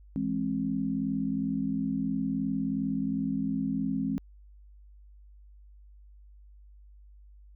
sine chord, E augmented, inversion none, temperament equal with one note detuned, 164.81 / 207.7 / 267.1 Hz, E3 / G#3 / B#3, 0 / 0 / +36 cents, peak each -35 / -31 / -30 dBFS, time 0.16-4.18 s, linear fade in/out 0 ms, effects added 50 Hz sine -50 dBFS peak until 7.55 s

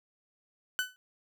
30% pulse tone with exponential decay, 1502 Hz, F#6, 26 cents sharp, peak -22 dBFS, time 0.79-0.96 s, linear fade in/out 0 ms, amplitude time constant 36 ms, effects none

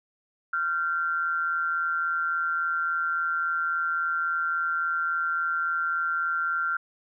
sine tone pair together, 1383.4 / 1547 Hz, F6 / G6, -17 / -23 cents, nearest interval major second, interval 194 cents, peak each -25 / -31 dBFS, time 0.53-6.77 s, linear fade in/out 5 ms, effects none

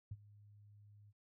sine tone with ADSR envelope, 103.3 Hz, G#2, 9 cents flat, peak -40 dBFS, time 0.11-1.13 s, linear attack 6 ms, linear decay 41 ms, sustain -19 dB, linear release 40 ms, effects none

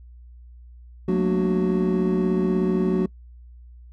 triangle tone cluster, 182.6 / 219.7 / 235.8 / 295 / 371.8 Hz, F#3 / A3 / A#3 / D4 / F#4, -23 / -2 / +20 / +8 / +8 cents, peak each -20 / -26 / -27 / -27 / -21 dBFS, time 1.08-3.06 s, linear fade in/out 5 ms, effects noise-tail reverb RT60 0.1 s tail -24 dB re dry + added 60 Hz sine -42 dBFS peak until 3.92 s

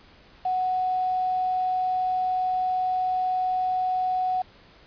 sine tone with quantisation, 740 Hz, F#5, in tune, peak -22 dBFS, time 0.45-4.42 s, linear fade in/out 5 ms, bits 7, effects pink hiss -53 dBFS RMS until 4.86 s + resampled to 11025 Hz

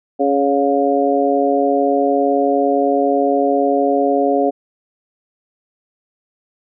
harmonic tone with a mistuned harmonic, 139.5 Hz, C#3, 11 cents sharp, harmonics 2 / 3 / 4 / 5, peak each -18 / -18 / -18 / -18 dBFS, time 0.19-4.51 s, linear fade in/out 20 ms, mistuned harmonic 5, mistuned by +26 cents, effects none

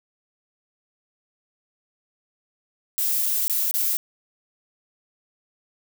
violet noise with dropouts, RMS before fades -23 dBFS, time 2.98-3.97 s, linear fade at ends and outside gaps 0 ms, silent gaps 3.259-3.262 / 3.48-3.497 / 3.711-3.74 s, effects none

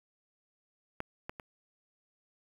clicks, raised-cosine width 0.5 ms, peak -20 / -23 / -28 dBFS, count 3, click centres 1.004 / 1.295 / 1.398 s, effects 8-bit

